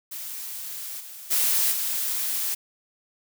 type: noise with level steps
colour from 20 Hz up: blue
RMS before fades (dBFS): -35 / -41 / -22 / -27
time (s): 0.11-2.55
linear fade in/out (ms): 10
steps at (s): 0.99 / 1.3 / 1.71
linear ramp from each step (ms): 20
effects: none